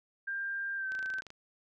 sine tone with pitch glide, 1593 to 1540.5 Hz, G6 to G6, +27 to -31 cents, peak -33 dBFS, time 0.27-1.21 s, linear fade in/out 10 ms, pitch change -58 cents, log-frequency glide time 0.76-0.88 s
clicks, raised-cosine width 0.2 ms, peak -30 dBFS, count 11, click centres 0.92 / 0.951 / 0.991 / 1.028 / 1.06 / 1.102 / 1.139 / 1.185 / 1.221 / 1.267 / 1.304 s
effects none

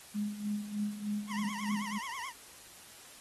sine tone with tremolo, 207.7 Hz, G#3, in tune, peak -30 dBFS, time 0.14-1.99 s, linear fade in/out 20 ms, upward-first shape sine, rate 3.3 Hz, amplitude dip 75%
25% pulse tone with vibrato, 1007 Hz, B5, 33 cents sharp, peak -35 dBFS, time 1.27-2.33 s, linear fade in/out 50 ms, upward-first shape triangle, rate 9.3 Hz, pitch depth 200 cents each way
effects white hiss -53 dBFS RMS until 3.2 s + AAC 32 kbps

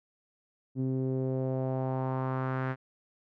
sawtooth tone with low-pass filter sweep, 130.81 Hz, C3, in tune, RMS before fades -31 dBFS, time 0.75-2.76 s, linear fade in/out 50 ms, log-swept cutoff 290 to 1700 Hz, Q 2.3, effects none

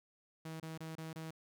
sawtooth tone bursts, 160.4 Hz, E3, 47 cents flat, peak -39 dBFS, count 5, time 0.45-1.308 s, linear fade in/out 5 ms, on 150 ms, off 27 ms, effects none

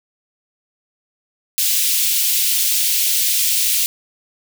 white high-pass noise, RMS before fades -17 dBFS, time 1.58-3.86 s, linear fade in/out 0 ms, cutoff 2600 Hz, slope 24 dB/octave, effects none

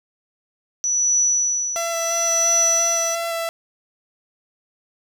sine tone with tremolo, 5920 Hz, F#8, in tune, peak -14 dBFS, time 0.84-3.15 s, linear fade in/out 0 ms, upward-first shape triangle, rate 0.71 Hz, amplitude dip 85%
sawtooth tone with vibrato, 670 Hz, E5, 28 cents sharp, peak -19 dBFS, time 1.76-3.49 s, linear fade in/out 0 ms, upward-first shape square, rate 2.9 Hz, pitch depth 10 cents each way
effects none

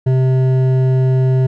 triangle tone with hard clipping, 130 Hz, C3, 11 cents flat, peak -12 dBFS, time 0.06-1.47 s, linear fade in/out 10 ms, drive 13 dB, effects none

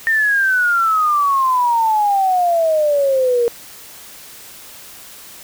sine exponential sweep, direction down, 1826 to 466.2 Hz, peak -12 dBFS, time 0.07-3.48 s, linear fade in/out 0 ms, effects white hiss -38 dBFS RMS until 5.43 s

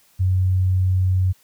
sine tone, 92.9 Hz, F#2, 7 cents sharp, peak -15 dBFS, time 0.19-1.33 s, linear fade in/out 20 ms, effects white hiss -57 dBFS RMS until 1.43 s

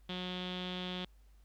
sawtooth tone with low-pass filter, 181.7 Hz, F#3, 31 cents flat, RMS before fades -40 dBFS, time 0.09-1.05 s, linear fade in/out 5 ms, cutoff 3400 Hz, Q 9, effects added 50 Hz sine -58 dBFS peak until 1.44 s + pink hiss -74 dBFS RMS until 1.44 s

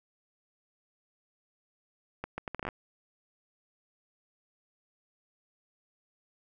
accelerating click train, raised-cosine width 0.5 ms, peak -20 dBFS, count 10, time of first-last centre 2.24-2.688 s, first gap 140 ms, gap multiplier 0.7, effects none

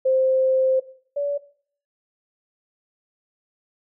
sine tone pair in turn, 523.3 / 572.4 Hz, C5 / D5, 0 / -45 cents, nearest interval major second, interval 155 cents, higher second, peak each -16 / -21 dBFS, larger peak first, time 0.05-0.8 / 1.16-1.38 s, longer first, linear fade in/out 10 ms, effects noise-tail reverb RT60 0.5 s tail -17 dB re dry

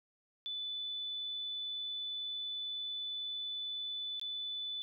sine tone with dropouts, 3491 Hz, A7, 14 cents flat, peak -37 dBFS, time 0.46-4.82 s, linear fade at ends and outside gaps 0 ms, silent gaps 4.197-4.214 s, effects none

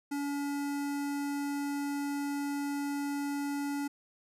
square tone with notch filter, 284.6 Hz, C#4, 46 cents sharp, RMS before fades -34 dBFS, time 0.11-3.88 s, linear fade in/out 10 ms, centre 3400 Hz, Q 1.7, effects resampled to 32000 Hz

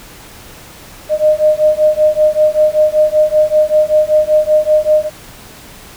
sine beating tone pair, 610 / 615.2 Hz, D#5 / D#5, -34 / -20 cents, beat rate 5.2 Hz, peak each -11 dBFS, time 1.09-5.1 s, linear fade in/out 50 ms, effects pink hiss -36 dBFS RMS until 5.96 s

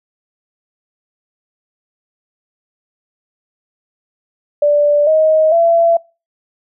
sine tone with pitch steps, 586 / 628.1 / 673.1 Hz, D5 / D#5 / E5, -4 / +16 / +36 cents, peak -8 dBFS, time 4.62-5.97 s, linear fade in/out 5 ms, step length 450 ms, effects noise-tail reverb RT60 0.3 s tail -24 dB re dry

